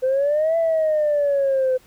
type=exponential two-way sweep; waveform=sine; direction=up then down; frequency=509 to 668 to 509 Hz; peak=-15 dBFS; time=0.02-1.78 s; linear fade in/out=20 ms; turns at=0.57 s; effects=tanh soft clip ceiling -13 dBFS + pink hiss -54 dBFS RMS until 1.86 s